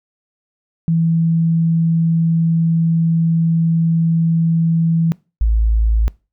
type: tone pair in turn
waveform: sine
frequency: 164.81 / 55 Hz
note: E3 / A1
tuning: 0 / 0 cents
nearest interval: octave + perfect fifth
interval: 1900 cents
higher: first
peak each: -12 / -11 dBFS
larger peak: second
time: 0.88-5.12 / 5.41-6.08 s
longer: first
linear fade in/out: 0 ms
effects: noise-tail reverb RT60 0.3 s tail -23 dB re dry